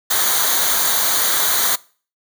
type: noise with comb filter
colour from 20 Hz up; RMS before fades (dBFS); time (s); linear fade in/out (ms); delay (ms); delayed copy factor
white; -17; 0.1-1.76; 10; 0.38; -0.7
effects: noise-tail reverb RT60 0.4 s tail -22 dB re dry